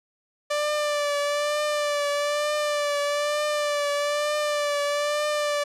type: tone with vibrato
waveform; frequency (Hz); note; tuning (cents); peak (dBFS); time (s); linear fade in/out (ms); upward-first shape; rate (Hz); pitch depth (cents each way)
sawtooth; 587.3; D5; 0; -19; 0.5-5.64; 10; triangle; 1.1; 37
effects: low-pass 9000 Hz 12 dB/octave